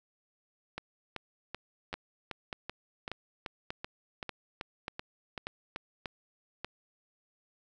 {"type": "two click trains", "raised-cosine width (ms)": 0.3, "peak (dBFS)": [-20, -21], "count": [9, 14], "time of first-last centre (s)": [[1.94, 6.646], [0.78, 5.761]], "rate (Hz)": [1.7, 2.61], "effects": []}